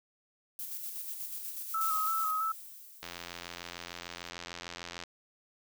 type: noise with tremolo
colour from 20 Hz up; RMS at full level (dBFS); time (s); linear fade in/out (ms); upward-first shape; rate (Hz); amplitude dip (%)
violet; -39; 0.59-2.31; 2; square; 8.2; 35
type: tone with vibrato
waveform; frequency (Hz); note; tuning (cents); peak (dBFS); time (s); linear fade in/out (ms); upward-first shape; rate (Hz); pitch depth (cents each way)
sine; 1290; E6; -38; -29; 1.74-2.52; 5; square; 3; 29
type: noise with exponential decay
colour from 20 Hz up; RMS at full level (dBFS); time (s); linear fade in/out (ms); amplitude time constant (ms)
violet; -35; 1.81-4.3; 1; 540
type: click train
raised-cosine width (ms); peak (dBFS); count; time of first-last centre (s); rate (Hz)
0.2; -23; 175; 3.03-5.037; 86.7
effects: none